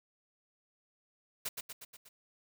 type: noise with echo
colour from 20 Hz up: white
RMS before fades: -36 dBFS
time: 1.45-1.49 s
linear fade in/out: 10 ms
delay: 120 ms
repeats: 5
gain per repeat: -4 dB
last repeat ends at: 2.09 s
effects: none